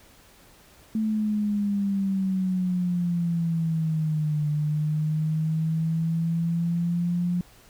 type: exponential two-way sweep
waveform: sine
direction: down then up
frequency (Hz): 220 to 149 to 177.2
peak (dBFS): -22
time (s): 0.95-7.41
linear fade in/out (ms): 2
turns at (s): 4.47
effects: pink hiss -54 dBFS RMS until 7.69 s